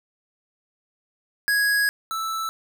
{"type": "tone pair in turn", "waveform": "square", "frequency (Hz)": [1661.2, 1318.5], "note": ["G#6", "E6"], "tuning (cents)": [0, 0], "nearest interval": "major third", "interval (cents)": 400, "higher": "first", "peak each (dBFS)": [-19, -26], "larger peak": "first", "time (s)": [[1.48, 1.89], [2.11, 2.49]], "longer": "first", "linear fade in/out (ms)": 0, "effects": []}